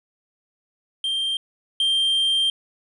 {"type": "tone pair in turn", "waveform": "triangle", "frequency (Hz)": [3170, 3170], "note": ["G7", "G7"], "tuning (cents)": [19, 19], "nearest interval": "unison", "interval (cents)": 0, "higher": "neither", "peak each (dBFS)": [-20, -16], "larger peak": "second", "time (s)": [[1.04, 1.37], [1.8, 2.5]], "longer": "second", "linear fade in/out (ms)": 2, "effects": ["resampled to 24000 Hz"]}